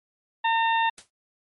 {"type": "harmonic tone", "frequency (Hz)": 910, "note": "A#5", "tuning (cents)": -42, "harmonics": [1, 2, 3, 4], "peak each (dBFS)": [-21, -27, -31, -33], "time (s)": [0.44, 0.9], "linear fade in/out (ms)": 10}
{"type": "noise with exponential decay", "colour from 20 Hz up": "white", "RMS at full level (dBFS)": -38, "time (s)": [0.98, 1.1], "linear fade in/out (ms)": 1, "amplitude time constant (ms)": 24}
{"effects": ["MP3 48 kbps"]}